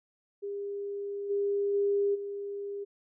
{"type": "tone with level steps", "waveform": "sine", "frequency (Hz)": 402.9, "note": "G4", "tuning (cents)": 48, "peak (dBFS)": [-33, -26, -24, -34], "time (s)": [0.42, 2.85], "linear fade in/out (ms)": 20, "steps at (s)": [1.29, 1.73, 2.14], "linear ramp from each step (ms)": 20, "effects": []}